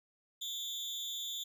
35% pulse tone with amplitude modulation, 3520 Hz, A7, in tune, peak -32 dBFS, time 0.41-1.44 s, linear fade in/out 10 ms, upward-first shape sine, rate 285 Hz, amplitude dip 80%, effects none

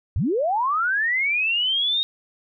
sine linear sweep, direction up, 62.7 to 3750 Hz, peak -19 dBFS, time 0.16-2.03 s, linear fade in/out 0 ms, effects none

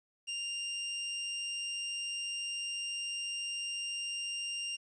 sawtooth tone, 2794 Hz, F7, in tune, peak -32 dBFS, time 0.27-4.77 s, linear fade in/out 20 ms, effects resampled to 22050 Hz + 11-bit

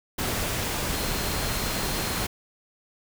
sine tone in noise, 4186 Hz, C8, in tune, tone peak -39 dBFS, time 0.93-2.26 s, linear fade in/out 10 ms, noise pink, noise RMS -28 dBFS, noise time 0.18-2.27 s, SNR -14 dB, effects none

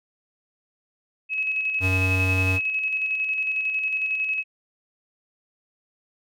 sine tone with tremolo, 2568 Hz, E7, 46 cents flat, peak -21 dBFS, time 1.29-4.44 s, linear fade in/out 50 ms, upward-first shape square, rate 11 Hz, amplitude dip 35%
square tone, 93.7 Hz, F#2, 22 cents sharp, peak -22 dBFS, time 1.8-2.6 s, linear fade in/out 50 ms
effects none

